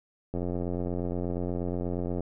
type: click train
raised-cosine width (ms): 2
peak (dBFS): -19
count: 166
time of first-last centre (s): 0.34-2.207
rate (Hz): 88.4
effects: none